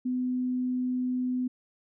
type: tone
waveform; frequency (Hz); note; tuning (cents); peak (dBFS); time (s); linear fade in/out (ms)
sine; 252; B3; +35; -26; 0.05-1.48; 10
effects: none